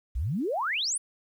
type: exponential sweep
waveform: sine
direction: up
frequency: 52 to 10120 Hz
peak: -26 dBFS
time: 0.15-0.98 s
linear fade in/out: 10 ms
effects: 10-bit